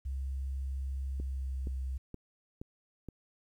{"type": "tone with pitch glide", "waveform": "sine", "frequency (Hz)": [67, 65.47], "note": ["C2", "C2"], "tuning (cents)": [42, 2], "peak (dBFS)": -33, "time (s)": [0.05, 1.98], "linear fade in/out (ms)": 10, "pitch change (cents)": -40, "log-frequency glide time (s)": [1.09, 1.68]}
{"type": "click train", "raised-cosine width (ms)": 3, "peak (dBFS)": -29, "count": 5, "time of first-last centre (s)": [1.2, 3.087], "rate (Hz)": 2.12}
{"effects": ["11-bit"]}